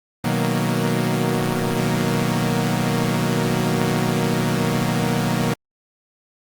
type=chord; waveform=sawtooth; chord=B major seventh; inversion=none; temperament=equal with one note detuned; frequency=123.47 / 156.19 / 185 / 233.1 Hz; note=B2 / D#3 / F#3 / A#3; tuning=0 / +7 / 0 / 0 cents; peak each=-20 dBFS; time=0.24-5.54 s; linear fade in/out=5 ms; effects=Opus 32 kbps

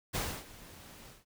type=noise with ADSR envelope; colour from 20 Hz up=pink; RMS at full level=-33 dBFS; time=0.13-1.25 s; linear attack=25 ms; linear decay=280 ms; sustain=-19 dB; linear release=170 ms; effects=none

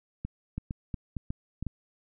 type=two click trains; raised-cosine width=5 ms; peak=-20 / -21 dBFS; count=4 / 4; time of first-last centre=0.58-1.667 / 0.25-1.626 s; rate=2.76 / 2.18 Hz; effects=none

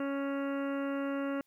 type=harmonic tone; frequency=277.6 Hz; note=C#4; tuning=3 cents sharp; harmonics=1 / 2 / 3 / 4 / 5 / 6 / 7 / 8 / 9 / 10; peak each=-33 / -37 / -51 / -45 / -44 / -51 / -51 / -59 / -60 / -53 dBFS; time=0-1.41 s; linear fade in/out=2 ms; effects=white hiss -75 dBFS RMS until 1.46 s

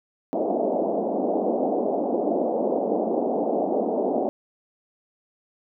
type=band-pass noise; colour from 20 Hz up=white; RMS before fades=-24 dBFS; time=0.33-4.29 s; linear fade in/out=0 ms; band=210 to 730 Hz; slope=48 dB/octave; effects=none

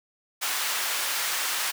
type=high-pass noise; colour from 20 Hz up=pink; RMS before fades=-28 dBFS; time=0.41-1.72 s; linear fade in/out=20 ms; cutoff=1200 Hz; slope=12 dB/octave; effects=none

